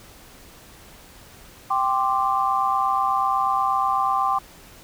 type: chord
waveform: sine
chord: G suspended fourth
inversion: none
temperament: equal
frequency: 784 / 1046.5 / 1174.7 Hz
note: G5 / C6 / D6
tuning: 0 / 0 / 0 cents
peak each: -23 dBFS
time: 1.7-4.39 s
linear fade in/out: 10 ms
effects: pink hiss -47 dBFS RMS until 4.83 s